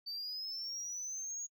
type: linear sweep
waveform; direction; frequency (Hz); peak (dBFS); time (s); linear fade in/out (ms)
sine; up; 4568 to 6700; -36; 0.06-1.47; 20
effects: noise-tail reverb RT60 0.1 s tail -26 dB re dry + tanh soft clip ceiling -38 dBFS